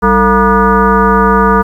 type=tone with frequency modulation; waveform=sine; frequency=702 Hz; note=F5; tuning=9 cents sharp; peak=-5 dBFS; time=0.02-1.63 s; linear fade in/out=20 ms; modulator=253 Hz; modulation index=2.7; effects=7-bit